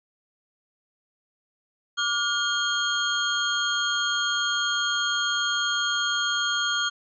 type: tone cluster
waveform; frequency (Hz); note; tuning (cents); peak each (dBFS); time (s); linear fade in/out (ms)
sine; 1164 / 1429 / 3224 / 4259 / 6590; D6 / F6 / G7 / C8 / G#8; -16 / +39 / +48 / +30 / -14; -32 / -26 / -27 / -34 / -34; 1.97-6.9; 20
effects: none